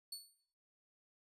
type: tone with exponential decay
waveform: sawtooth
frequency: 4435 Hz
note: C#8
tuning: in tune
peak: -38 dBFS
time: 0.12-0.4 s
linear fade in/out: 5 ms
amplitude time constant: 60 ms
effects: noise-tail reverb RT60 0.6 s tail -17 dB re dry + resampled to 32000 Hz